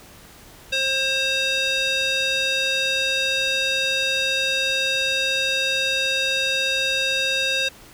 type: tone with band-pass filter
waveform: square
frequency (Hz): 533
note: C5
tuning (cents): +32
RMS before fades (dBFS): -22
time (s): 0.72-7.69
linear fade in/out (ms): 10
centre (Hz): 3400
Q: 2.4
effects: pink hiss -46 dBFS RMS until 7.93 s